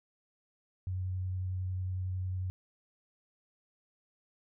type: tone with vibrato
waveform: sine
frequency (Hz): 92.5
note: F#2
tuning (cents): 0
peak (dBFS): -32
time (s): 0.87-2.5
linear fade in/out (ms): 0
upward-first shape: sine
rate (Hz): 11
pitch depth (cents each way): 11
effects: none